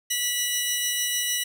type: tone pair together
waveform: 15% pulse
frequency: 1958.2 / 2934 Hz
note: B6 / F#7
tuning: -15 / -15 cents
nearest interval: perfect fifth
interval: 700 cents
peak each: -23 / -18 dBFS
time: 0.1-1.44 s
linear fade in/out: 10 ms
effects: none